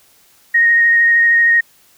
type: tone with vibrato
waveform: sine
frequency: 1864.7 Hz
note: A#6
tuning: in tune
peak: -8 dBFS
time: 0.54-1.61 s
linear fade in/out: 10 ms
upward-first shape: sine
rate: 13 Hz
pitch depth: 12 cents each way
effects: white hiss -51 dBFS RMS until 1.97 s